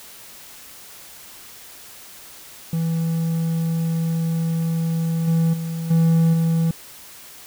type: tone with level steps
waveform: triangle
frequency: 164.4 Hz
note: E3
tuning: 4 cents flat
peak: -17 / -13 / -22 / -11 / -14 dBFS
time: 2.73-6.71 s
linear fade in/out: 2 ms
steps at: 5.27 / 5.53 / 5.9 / 6.33 s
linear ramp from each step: 10 ms
effects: white hiss -42 dBFS RMS until 7.46 s